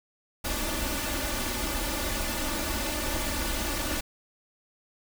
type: noise with comb filter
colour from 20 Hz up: pink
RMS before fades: -30 dBFS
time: 0.44-4.01 s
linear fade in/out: 10 ms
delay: 3.4 ms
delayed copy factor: +1
effects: none